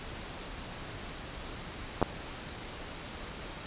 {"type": "clicks", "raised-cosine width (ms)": 1, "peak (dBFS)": [-14, -9], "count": 2, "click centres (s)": [2.016, 2.027], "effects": ["pink hiss -42 dBFS RMS until 3.66 s", "resampled to 8000 Hz"]}